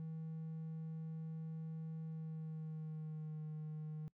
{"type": "tone with pitch glide", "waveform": "triangle", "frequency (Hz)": [160.1, 154.47], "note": ["D#3", "D#3"], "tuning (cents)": [50, -12], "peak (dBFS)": -40, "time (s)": [0, 4.08], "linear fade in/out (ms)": 0, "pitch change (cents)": -62, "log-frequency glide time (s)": [2.02, 3.44], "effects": ["noise-tail reverb RT60 0.1 s tail -23 dB re dry", "tanh soft clip ceiling -36 dBFS"]}